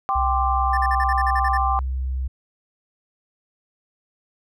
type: chord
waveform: sine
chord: G suspended fourth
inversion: none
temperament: just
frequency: 784 / 1045.3 / 1176 Hz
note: G5 / C6 / D6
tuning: 0 / -2 / +2 cents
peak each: -22 / -25 / -23 dBFS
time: 0.09-1.79 s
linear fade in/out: 0 ms
type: tone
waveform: sine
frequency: 64.9 Hz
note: C2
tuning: 13 cents flat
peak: -22 dBFS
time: 0.15-2.28 s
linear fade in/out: 10 ms
type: tone bursts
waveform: triangle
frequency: 1778 Hz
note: A6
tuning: 18 cents sharp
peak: -22 dBFS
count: 10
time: 0.73-1.574 s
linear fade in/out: 5 ms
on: 43 ms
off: 46 ms
effects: none